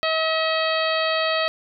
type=harmonic tone; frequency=640 Hz; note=D#5; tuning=49 cents sharp; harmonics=1 / 2 / 3 / 4 / 5 / 6 / 7; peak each=-23 / -26 / -28 / -29 / -30 / -31 / -31 dBFS; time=0.03-1.48 s; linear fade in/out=0 ms; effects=none